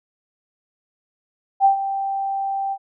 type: tone with ADSR envelope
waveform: sine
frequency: 784 Hz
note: G5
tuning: in tune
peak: -9 dBFS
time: 1.6-2.78 s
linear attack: 49 ms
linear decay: 110 ms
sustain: -12 dB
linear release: 60 ms
effects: none